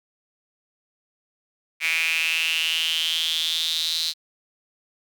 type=tone with high-pass filter sweep; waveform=sawtooth; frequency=162.5 Hz; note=E3; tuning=24 cents flat; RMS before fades=-24 dBFS; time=1.8-4.14 s; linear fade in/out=50 ms; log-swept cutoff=2300 to 4100 Hz; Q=7.7; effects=none